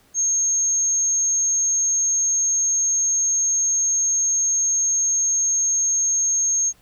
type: tone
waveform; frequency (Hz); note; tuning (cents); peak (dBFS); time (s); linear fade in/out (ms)
sine; 6470; G#8; -46; -17; 0.14-6.73; 50
effects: pink hiss -57 dBFS RMS until 6.81 s